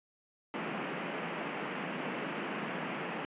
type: band-pass noise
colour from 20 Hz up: pink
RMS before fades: -38 dBFS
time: 0.54-3.25 s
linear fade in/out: 0 ms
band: 160 to 2900 Hz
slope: 48 dB/octave
effects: resampled to 8000 Hz